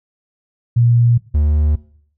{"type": "tone pair in turn", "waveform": ["sine", "triangle"], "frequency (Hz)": [118.8, 74.84], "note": ["A#2", "D2"], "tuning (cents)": [33, 33], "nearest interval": "minor sixth", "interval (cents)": 800, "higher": "first", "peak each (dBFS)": -9, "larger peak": "neither", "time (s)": [[0.76, 1.18], [1.34, 1.76]], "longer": "neither", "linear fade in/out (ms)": 10, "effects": ["noise-tail reverb RT60 0.6 s tail -19 dB re dry"]}